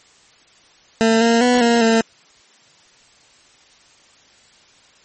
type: tone with pitch steps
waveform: 20% pulse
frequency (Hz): 224.9 / 231.3 / 246.6 / 234.6 / 226.1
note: A3 / A#3 / B3 / A#3 / A3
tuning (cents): +38 / -13 / -2 / +11 / +47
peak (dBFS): -7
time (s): 1.01-2.01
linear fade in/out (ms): 0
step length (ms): 200
effects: white hiss -51 dBFS RMS until 5.04 s + MP3 32 kbps